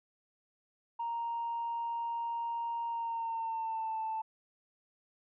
sine tone with pitch glide, 932.3 to 883 Hz, A#5 to A5, 0 to +6 cents, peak -32 dBFS, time 0.99-4.22 s, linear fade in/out 10 ms, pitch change -94 cents, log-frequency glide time 2.87-3.98 s, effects tanh soft clip ceiling -29 dBFS

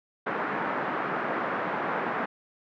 white band-pass noise, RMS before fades -30 dBFS, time 0.26-2.26 s, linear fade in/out 10 ms, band 170 to 1600 Hz, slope 24 dB/octave, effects none

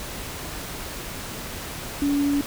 sine tone in noise, 284.6 Hz, C#4, 46 cents sharp, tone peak -19 dBFS, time 2.02-2.41 s, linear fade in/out 0 ms, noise pink, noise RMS -34 dBFS, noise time 0-2.46 s, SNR +12 dB, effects none

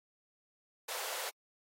pink high-pass noise, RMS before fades -40 dBFS, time 0.88-1.3 s, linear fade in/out 10 ms, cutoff 460 Hz, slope 48 dB/octave, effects AAC 48 kbps

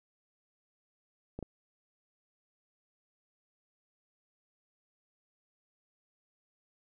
clicks, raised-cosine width 2 ms, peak -26 dBFS, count 2, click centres 1.39 / 1.427 s, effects none

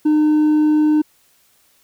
sine tone with hard clipping, 304.3 Hz, D#4, 38 cents flat, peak -12 dBFS, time 0.05-1.02 s, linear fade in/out 10 ms, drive 2 dB, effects white hiss -57 dBFS RMS until 1.83 s

